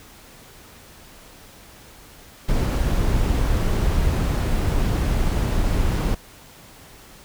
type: noise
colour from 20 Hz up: brown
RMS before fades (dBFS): -20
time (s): 2.48-6.15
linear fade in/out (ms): 10
effects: pink hiss -46 dBFS RMS until 7.24 s